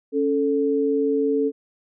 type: tone pair together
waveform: sine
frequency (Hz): 277.2 / 440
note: C#4 / A4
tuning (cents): 0 / 0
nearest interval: minor sixth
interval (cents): 800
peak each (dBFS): -22 / -20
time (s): 0.12-1.52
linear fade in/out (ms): 50
effects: none